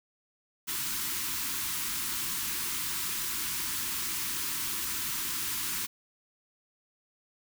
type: band-stop noise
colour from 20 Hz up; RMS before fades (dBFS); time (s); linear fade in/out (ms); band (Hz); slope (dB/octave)
white; -33; 0.67-5.87; 20; 390 to 900; 96
effects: none